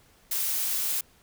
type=noise; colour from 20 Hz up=blue; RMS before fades=-28 dBFS; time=0.31-1.01 s; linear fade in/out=5 ms; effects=pink hiss -60 dBFS RMS until 1.22 s